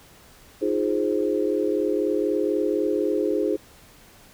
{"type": "chord", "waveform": "sine", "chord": "F minor seventh", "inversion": "third", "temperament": "equal with one note detuned", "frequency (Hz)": [311.1, 351.5, 415.3, 523.3], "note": ["Eb4", "F4", "Ab4", "C5"], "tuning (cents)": [0, 11, 0, 0], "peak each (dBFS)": [-26, -27, -24, -28], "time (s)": [0.61, 3.57], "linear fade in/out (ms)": 20, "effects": ["pink hiss -51 dBFS RMS until 4.33 s"]}